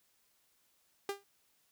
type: tone with exponential decay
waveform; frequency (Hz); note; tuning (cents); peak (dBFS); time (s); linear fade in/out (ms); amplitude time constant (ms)
sawtooth; 400; G4; +35; -28; 1.09-1.24; 2; 31
effects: white hiss -73 dBFS RMS until 1.71 s